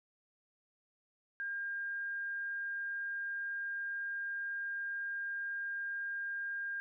sine tone, 1607 Hz, G6, 43 cents sharp, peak -36 dBFS, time 1.4-6.8 s, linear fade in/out 0 ms, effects none

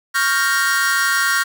45% pulse chord, G half-diminished seventh, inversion second, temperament equal, 1108.7 / 1396.9 / 1568 / 1864.7 Hz, Db6 / F6 / G6 / Bb6, 0 / 0 / 0 / 0 cents, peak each -24 / -20 / -21 / -20 dBFS, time 0.14-1.44 s, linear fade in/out 20 ms, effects none

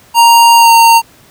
square tone with pitch glide, 932.3 to 920 Hz, A#5 to A#5, 0 to -23 cents, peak -3 dBFS, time 0.14-1.02 s, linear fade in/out 50 ms, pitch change -23 cents, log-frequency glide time 0.56-0.72 s, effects pink hiss -43 dBFS RMS until 1.3 s + high-pass 60 Hz 12 dB/octave

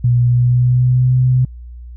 sine tone with pitch glide, 121.6 to 127.35 Hz, B2 to C3, -26 to -46 cents, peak -9 dBFS, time 0.04-1.45 s, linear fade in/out 5 ms, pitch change +80 cents, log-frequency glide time 0.26-1.13 s, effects added 60 Hz sine -30 dBFS peak until 1.96 s

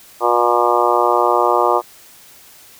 harmonic tone, 120 Hz, B2, 49 cents flat, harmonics 3 / 4 / 5 / 6 / 7 / 8 / 9 / 10, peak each -20 / -20 / -20 / -20 / -20 / -20 / -20 / -20 dBFS, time 0.2-1.82 s, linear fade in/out 50 ms, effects white hiss -44 dBFS RMS until 2.79 s

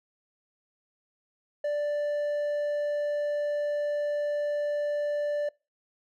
sine tone with hard clipping, 587.3 Hz, D5, in tune, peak -27 dBFS, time 1.64-5.49 s, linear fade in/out 5 ms, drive 3 dB, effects noise-tail reverb RT60 0.3 s tail -25 dB re dry

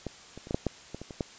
clicks, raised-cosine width 2 ms, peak -20 / -28 / -30 / -18 / -12 / -13 / -23 / -26 / -27 / -15 dBFS, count 10, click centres 0.067 / 0.376 / 0.471 / 0.509 / 0.545 / 0.667 / 0.946 / 1.016 / 1.108 / 1.208 s, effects white hiss -50 dBFS RMS until 1.38 s + resampled to 16000 Hz

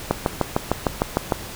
click train, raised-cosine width 1 ms, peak -3 dBFS, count 9, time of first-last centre 0.11-1.322 s, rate 6.6 Hz, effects pink hiss -35 dBFS RMS until 1.55 s

